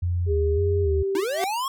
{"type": "tone with vibrato", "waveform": "sine", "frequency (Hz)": 82.41, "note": "E2", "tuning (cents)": 0, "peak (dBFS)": -21, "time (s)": [0.02, 1.03], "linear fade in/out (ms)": 10, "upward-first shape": "square", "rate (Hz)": 1.8, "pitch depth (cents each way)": 110}
{"type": "tone with pitch glide", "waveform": "sine", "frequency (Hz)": [405.1, 390.2], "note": ["G#4", "G4"], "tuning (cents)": [-43, -8], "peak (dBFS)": -22, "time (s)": [0.26, 1.26], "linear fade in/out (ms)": 50, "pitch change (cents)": -65, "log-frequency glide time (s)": [0.81, 0.93]}
{"type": "linear sweep", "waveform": "square", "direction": "up", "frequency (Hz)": [293.7, 1108.7], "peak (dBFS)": -25, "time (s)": [1.15, 1.68], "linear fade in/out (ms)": 2}
{"type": "tone with exponential growth", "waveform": "sawtooth", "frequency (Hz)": 386, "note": "G4", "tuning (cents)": -27, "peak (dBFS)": -18, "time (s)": [1.21, 1.44], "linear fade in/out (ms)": 0, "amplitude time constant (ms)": 48}
{"effects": []}